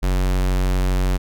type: tone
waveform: square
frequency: 46.25 Hz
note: F#1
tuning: in tune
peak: -17 dBFS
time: 0.02-1.18 s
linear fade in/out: 20 ms
effects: none